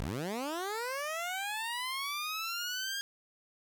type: linear sweep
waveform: 15% pulse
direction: up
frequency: 42.62 to 1628 Hz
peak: -28 dBFS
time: 0-3.01 s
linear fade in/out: 0 ms
effects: none